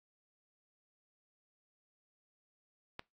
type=click; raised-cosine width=0.3 ms; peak=-25 dBFS; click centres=2.994 s; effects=noise-tail reverb RT60 0.2 s tail -22 dB re dry + AAC 64 kbps